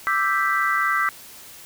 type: chord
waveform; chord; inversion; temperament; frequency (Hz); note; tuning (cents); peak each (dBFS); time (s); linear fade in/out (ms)
sine; E minor seventh; third; equal; 1174.7 / 1318.5 / 1568 / 1975.5; D6 / E6 / G6 / B6; 0 / 0 / 0 / 0; -24; 0.07-1.09; 0
effects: white hiss -43 dBFS RMS until 1.65 s